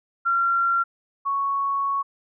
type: tone pair in turn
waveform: sine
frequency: 1373 / 1109.8 Hz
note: F6 / C#6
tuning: -30 / +2 cents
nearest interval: major third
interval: 368 cents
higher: first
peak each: -18 / -21 dBFS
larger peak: first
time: 0.25-0.84 / 1.25-2.03 s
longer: second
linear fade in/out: 20 ms
effects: none